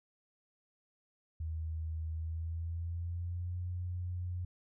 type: tone with pitch glide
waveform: sine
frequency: 80 to 89.28 Hz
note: D#2 to F2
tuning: +49 to +39 cents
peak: -35 dBFS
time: 1.4-4.45 s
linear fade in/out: 5 ms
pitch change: +190 cents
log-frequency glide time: 2.13-3.59 s
effects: none